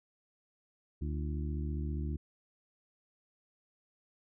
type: harmonic tone with a mistuned harmonic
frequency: 75 Hz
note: D2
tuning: 37 cents sharp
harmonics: 1 / 2 / 3 / 4 / 5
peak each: -34 / -40 / -44 / -46 / -48 dBFS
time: 1.01-2.17 s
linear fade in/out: 10 ms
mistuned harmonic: 5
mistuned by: -120 cents
effects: none